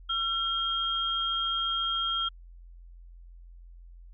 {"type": "tone pair together", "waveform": "sine", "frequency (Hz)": [1354, 3227], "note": ["E6", "G7"], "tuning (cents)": [46, 50], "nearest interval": "octave + minor third", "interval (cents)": 1504, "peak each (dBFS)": [-31, -28], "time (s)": [0.09, 2.29], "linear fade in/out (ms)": 10, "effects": ["added 43 Hz sine -46 dBFS peak until 4.13 s"]}